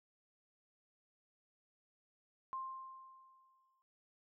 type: tone with exponential decay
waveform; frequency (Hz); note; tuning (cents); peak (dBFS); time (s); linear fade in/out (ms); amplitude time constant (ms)
sine; 1054; C6; +12; -38; 2.53-3.82; 0; 280
effects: none